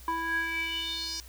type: tone with band-pass filter sweep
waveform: square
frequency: 329.6 Hz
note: E4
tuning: in tune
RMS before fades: -32 dBFS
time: 0.08-1.2 s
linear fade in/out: 0 ms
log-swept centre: 1100 to 5500 Hz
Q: 6
effects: added 60 Hz sine -47 dBFS peak until 1.28 s + white hiss -53 dBFS RMS until 1.28 s